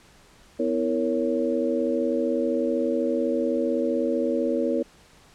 sine tone cluster, 250.6 / 326.4 / 463.8 / 556 Hz, B3 / E4 / A#4 / C#5, +25 / -17 / -9 / +5 cents, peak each -27 dBFS, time 0.59-4.83 s, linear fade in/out 10 ms, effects pink hiss -54 dBFS RMS until 5.34 s + low-pass 9000 Hz 12 dB/octave

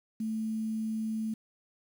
sine tone with quantisation, 220 Hz, A3, in tune, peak -30 dBFS, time 0.2-1.34 s, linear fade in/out 5 ms, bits 9, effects none

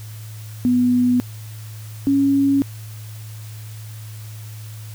sine tone pair in turn, 246.9 / 277.1 Hz, B3 / C#4, 0 / -1 cents, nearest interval major second, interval 199 cents, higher second, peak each -13 / -13 dBFS, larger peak neither, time 0.65-1.2 / 2.07-2.62 s, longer neither, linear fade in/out 0 ms, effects added 108 Hz sine -32 dBFS peak until 4.94 s + white hiss -44 dBFS RMS until 4.94 s

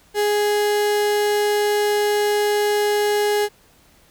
35% pulse tone, 415.3 Hz, G#4, in tune, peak -15 dBFS, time 0.14-3.49 s, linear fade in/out 50 ms, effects pink hiss -54 dBFS RMS until 4.1 s

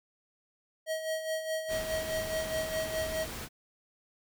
square tone with tremolo, 636 Hz, D#5, 38 cents sharp, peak -30 dBFS, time 0.86-3.27 s, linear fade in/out 50 ms, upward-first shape sine, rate 4.8 Hz, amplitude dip 60%
pink noise, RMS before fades -40 dBFS, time 1.68-3.49 s, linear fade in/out 50 ms
effects none

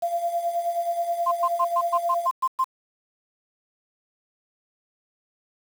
sine tone with tremolo, 687 Hz, F5, 29 cents flat, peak -20 dBFS, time 0.02-2.27 s, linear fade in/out 10 ms, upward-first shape sine, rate 9.4 Hz, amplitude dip 65%
sine tone bursts, 1046.5 Hz, C6, in tune, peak -18 dBFS, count 9, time 1.26-2.644 s, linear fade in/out 10 ms, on 56 ms, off 110 ms
effects tanh soft clip ceiling -9 dBFS + 7-bit

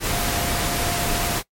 sine tone in noise, 698.5 Hz, F5, in tune, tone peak -30 dBFS, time 0.09-1.39 s, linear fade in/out 50 ms, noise pink, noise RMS -23 dBFS, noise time 0-1.43 s, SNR -10 dB, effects noise-tail reverb RT60 0.1 s tail -20 dB re dry + MP3 64 kbps

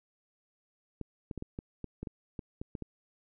clicks, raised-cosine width 3 ms, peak -25 dBFS, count 12, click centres 1.013 / 1.312 / 1.377 / 1.424 / 1.589 / 1.843 / 2.03 / 2.072 / 2.392 / 2.615 / 2.752 / 2.823 s, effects none

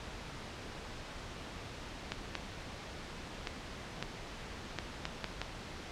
clicks, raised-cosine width 0.2 ms, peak -17 dBFS, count 8, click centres 2.12 / 2.353 / 3.472 / 4.026 / 4.787 / 5.054 / 5.243 / 5.416 s, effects pink hiss -45 dBFS RMS until 5.91 s + low-pass 5000 Hz 12 dB/octave

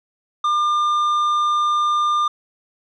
triangle tone with tanh clipping, 1200 Hz, D6, 37 cents sharp, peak -17 dBFS, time 0.44-2.28 s, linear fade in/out 5 ms, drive 11 dB, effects none

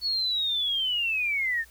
sine linear sweep, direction down, 4435 to 1767 Hz, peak -24 dBFS, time 0.01-1.65 s, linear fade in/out 50 ms, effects added 60 Hz sine -55 dBFS peak until 1.7 s + white hiss -56 dBFS RMS until 1.7 s

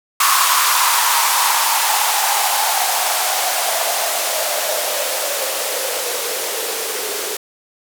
violet noise with band-pass filter sweep, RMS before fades -18 dBFS, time 0.2-7.37 s, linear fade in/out 5 ms, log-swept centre 1100 to 420 Hz, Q 5.8, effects none

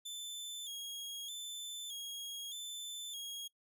sawtooth tone with vibrato, 3406 Hz, G#7, 43 cents sharp, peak -39 dBFS, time 0.05-3.48 s, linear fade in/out 10 ms, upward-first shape square, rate 0.81 Hz, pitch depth 61 cents each way, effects noise-tail reverb RT60 0.1 s tail -22 dB re dry

